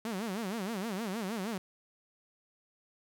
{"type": "tone with vibrato", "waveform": "sawtooth", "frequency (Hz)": 207.7, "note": "G#3", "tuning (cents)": 0, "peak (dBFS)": -30, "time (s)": [0.05, 1.58], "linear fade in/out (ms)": 2, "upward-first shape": "sine", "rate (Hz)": 6.4, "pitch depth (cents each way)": 220, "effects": []}